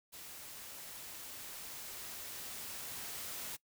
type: noise with level ramp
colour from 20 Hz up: white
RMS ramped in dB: -50 to -43 dBFS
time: 0.12-3.57 s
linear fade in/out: 20 ms
effects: noise-tail reverb RT60 0.1 s tail -21 dB re dry